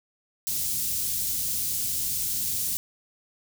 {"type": "band-stop noise", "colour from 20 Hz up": "white", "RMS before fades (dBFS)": -28, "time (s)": [0.47, 2.77], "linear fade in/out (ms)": 0, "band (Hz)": [180, 5400], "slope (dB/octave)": 12, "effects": []}